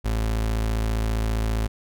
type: tone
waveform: 35% pulse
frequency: 55 Hz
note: A1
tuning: in tune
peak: -20 dBFS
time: 0.04-1.68 s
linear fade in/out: 20 ms
effects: none